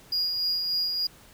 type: tone with tremolo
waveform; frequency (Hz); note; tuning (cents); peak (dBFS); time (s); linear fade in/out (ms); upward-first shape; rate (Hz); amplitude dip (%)
triangle; 4864; D#8; -40; -22; 0.12-1.07; 5; sine; 3.4; 35
effects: pink hiss -53 dBFS RMS until 1.33 s